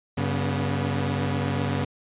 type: tone cluster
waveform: sawtooth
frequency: 96.4 / 140.6 / 243.6 Hz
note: G2 / C#3 / B3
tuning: -28 / +25 / -24 cents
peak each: -24 / -23 / -26 dBFS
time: 0.17-1.85 s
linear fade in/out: 10 ms
effects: resampled to 8000 Hz